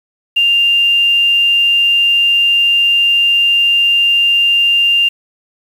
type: tone with quantisation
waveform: sine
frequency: 2794 Hz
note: F7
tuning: in tune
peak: -8 dBFS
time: 0.36-5.09 s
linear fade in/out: 10 ms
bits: 6
effects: none